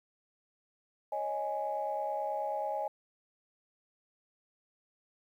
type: chord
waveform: sine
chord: C# suspended second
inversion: none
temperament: just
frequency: 554.4 / 623.7 / 831.5 Hz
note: C#5 / D#5 / G#5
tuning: 0 / +4 / +2 cents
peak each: -38 / -36 / -34 dBFS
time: 1.12-2.88 s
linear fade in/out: 5 ms
effects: tanh soft clip ceiling -23 dBFS + 11-bit